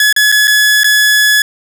sawtooth tone with dropouts, 1700 Hz, G#6, 40 cents sharp, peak -3 dBFS, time 0-1.42 s, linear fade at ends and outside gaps 2 ms, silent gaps 0.127-0.163 / 0.318-0.323 / 0.473-0.478 / 0.834-0.843 s, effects none

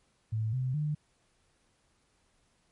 sine tone with pitch steps, 110 / 128.57 / 150.26 Hz, A2 / C3 / D3, 0 / -30 / +40 cents, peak -28 dBFS, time 0.32-0.95 s, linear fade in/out 10 ms, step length 210 ms, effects pink hiss -71 dBFS RMS until 2.71 s + MP3 48 kbps

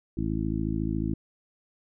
harmonic tone, 54 Hz, A1, 32 cents flat, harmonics 1 / 2 / 3 / 4 / 5 / 6, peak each -33 / -33 / -33 / -33 / -33 / -33 dBFS, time 0.17-1.14 s, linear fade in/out 5 ms, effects none

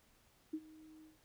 sine tone with ADSR envelope, 312.8 Hz, D#4, 9 cents sharp, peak -35 dBFS, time 0.53-1.18 s, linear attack 9 ms, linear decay 55 ms, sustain -20 dB, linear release 150 ms, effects pink hiss -70 dBFS RMS until 1.24 s

